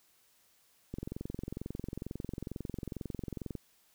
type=click train; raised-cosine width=3 ms; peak=-25 dBFS; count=59; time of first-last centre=0.94-3.553 s; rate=22.2 Hz; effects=white hiss -68 dBFS RMS until 3.94 s